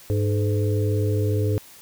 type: harmonic tone with a mistuned harmonic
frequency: 101.5 Hz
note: G#2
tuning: 39 cents flat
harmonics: 1 / 3 / 4 / 5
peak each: -20 / -30 / -27 / -32 dBFS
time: 0.1-1.58 s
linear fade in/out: 0 ms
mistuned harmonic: 4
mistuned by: +85 cents
effects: white hiss -47 dBFS RMS until 1.81 s